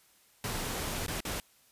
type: noise with dropouts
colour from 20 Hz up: pink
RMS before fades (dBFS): -35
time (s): 0.44-1.4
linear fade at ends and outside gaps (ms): 1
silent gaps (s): 1.064-1.081 / 1.205-1.251
effects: white hiss -64 dBFS RMS until 1.71 s + resampled to 32000 Hz